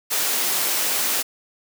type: high-pass noise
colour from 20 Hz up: white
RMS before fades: -22 dBFS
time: 0.1-1.23 s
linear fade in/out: 20 ms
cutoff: 250 Hz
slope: 12 dB/octave
effects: none